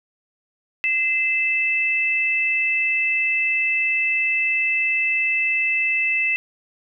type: tone pair together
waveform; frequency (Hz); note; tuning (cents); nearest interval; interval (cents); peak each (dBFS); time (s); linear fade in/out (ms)
sine; 2060 / 2637; C7 / E7; -28 / 0; major third; 428; -23 / -19; 0.84-6.36; 0
effects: none